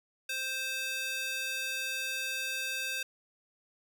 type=tone with high-pass filter; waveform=square; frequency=523.3 Hz; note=C5; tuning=in tune; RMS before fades=-35 dBFS; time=0.29-3.03 s; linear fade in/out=5 ms; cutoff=2200 Hz; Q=1.5; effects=none